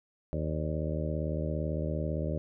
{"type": "harmonic tone with a mistuned harmonic", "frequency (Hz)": 77.78, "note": "D#2", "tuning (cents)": 0, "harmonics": [1, 2, 3, 4, 5, 6, 7, 8], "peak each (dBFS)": [-34, -34, -40, -40, -42, -43, -40, -40], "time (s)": [0.33, 2.38], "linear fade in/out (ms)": 0, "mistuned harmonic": 8, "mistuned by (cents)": -65, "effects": []}